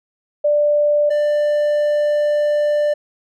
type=tone pair in turn; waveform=sine / triangle; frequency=590 / 592.2 Hz; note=D5 / D5; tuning=+8 / +14 cents; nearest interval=unison; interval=6 cents; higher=second; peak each=-12 dBFS; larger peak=neither; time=0.44-1.1 / 1.1-2.94 s; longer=second; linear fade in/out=10 ms; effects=none